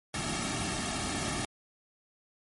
pink noise with comb filter, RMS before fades -33 dBFS, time 0.14-1.45 s, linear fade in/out 2 ms, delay 2 ms, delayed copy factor -0.9, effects MP3 48 kbps

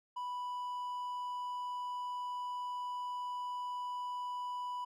triangle tone with hard clipping, 987.8 Hz, B5, in tune, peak -38 dBFS, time 0.16-4.85 s, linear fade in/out 10 ms, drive 6 dB, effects none

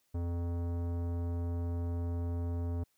sine tone with tanh clipping, 85.9 Hz, F2, 28 cents flat, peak -34 dBFS, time 0.14-2.84 s, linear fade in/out 10 ms, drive 17 dB, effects white hiss -75 dBFS RMS until 2.97 s

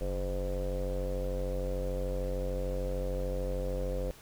square tone with low-pass filter, 46.68 Hz, F#1, 16 cents sharp, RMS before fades -33 dBFS, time 0.01-4.11 s, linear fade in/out 0 ms, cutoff 530 Hz, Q 7.7, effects pink hiss -54 dBFS RMS until 4.21 s

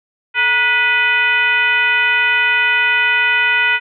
sine tone with frequency modulation, 1975.5 Hz, B6, in tune, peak -11 dBFS, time 0.34-3.8 s, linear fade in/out 50 ms, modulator 512 Hz, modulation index 1.5, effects none

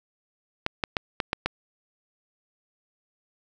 clicks, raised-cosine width 0.3 ms, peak -8 dBFS, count 6, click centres 0.664 / 0.838 / 0.968 / 1.202 / 1.331 / 1.46 s, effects none

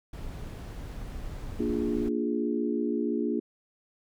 brown noise, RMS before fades -38 dBFS, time 0.13-2.09 s, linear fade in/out 5 ms
sine chord, Bb dominant seventh, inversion none, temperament equal, 233.1 / 293.7 / 349.2 / 415.3 Hz, Bb3 / D4 / F4 / Ab4, 0 / 0 / 0 / 0 cents, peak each -30 / -31 / -32 / -33 dBFS, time 1.59-3.4 s, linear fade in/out 10 ms
effects none

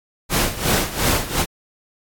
pink noise with tremolo, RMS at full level -17 dBFS, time 0.29-1.46 s, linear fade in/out 50 ms, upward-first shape sine, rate 2.8 Hz, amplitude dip 80%, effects AAC 64 kbps

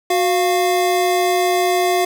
square tone pair together, 366.2 / 698.5 Hz, F#4 / F5, -18 / 0 cents, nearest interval major seventh, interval 1118 cents, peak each -18 dBFS, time 0.1-2.05 s, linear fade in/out 5 ms, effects 7-bit

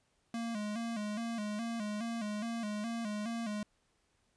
square tone with vibrato, 220 Hz, A3, in tune, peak -36 dBFS, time 0.34-3.63 s, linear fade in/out 2 ms, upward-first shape square, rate 2.4 Hz, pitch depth 87 cents each way, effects pink hiss -75 dBFS RMS until 4.36 s + resampled to 22050 Hz

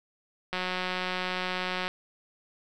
click train, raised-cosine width 0.3 ms, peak -15 dBFS, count 248, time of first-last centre 0.53-1.88 s, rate 183 Hz, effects none

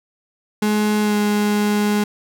35% pulse tone with pitch glide, 211.1 to 208 Hz, G#3 to G#3, +29 to +3 cents, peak -14 dBFS, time 0.62-2.04 s, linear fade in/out 5 ms, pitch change -26 cents, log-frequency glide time 1.01-1.16 s, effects none

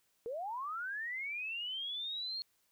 sine linear sweep, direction up, 440 to 4300 Hz, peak -37 dBFS, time 0.26-2.42 s, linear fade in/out 0 ms, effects white hiss -75 dBFS RMS until 2.71 s

